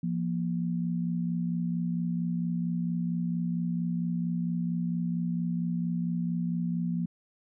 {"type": "tone pair together", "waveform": "sine", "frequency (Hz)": [172.3, 236.7], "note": ["F3", "A#3"], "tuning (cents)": [-23, 27], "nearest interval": "perfect fourth", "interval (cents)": 550, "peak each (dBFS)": [-28, -33], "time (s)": [0.03, 7.06], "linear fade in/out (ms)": 5, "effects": []}